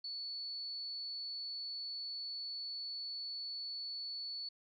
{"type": "tone", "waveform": "sine", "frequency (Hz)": 4440, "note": "C#8", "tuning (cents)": 2, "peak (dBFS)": -40, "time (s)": [0.04, 4.49], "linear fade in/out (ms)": 5, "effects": []}